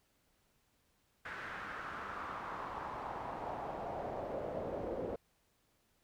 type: noise with band-pass filter sweep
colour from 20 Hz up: brown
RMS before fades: -42 dBFS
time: 1.25-5.16 s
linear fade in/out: 5 ms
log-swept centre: 1700 to 480 Hz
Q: 2.8
effects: pink hiss -75 dBFS RMS until 6.03 s